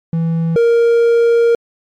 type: tone pair in turn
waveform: triangle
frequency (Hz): 164.81 / 467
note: E3 / A#4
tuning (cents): 0 / +3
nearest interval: octave + tritone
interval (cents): 1803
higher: second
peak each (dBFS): -11 / -6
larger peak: second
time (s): 0.13-0.56 / 0.56-1.55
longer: second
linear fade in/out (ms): 2
effects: MP3 96 kbps

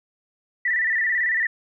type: tone with vibrato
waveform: sine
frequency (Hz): 1875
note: A#6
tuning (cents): +10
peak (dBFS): -19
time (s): 0.65-1.47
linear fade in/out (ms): 5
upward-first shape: square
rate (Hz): 18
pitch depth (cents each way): 72
effects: none

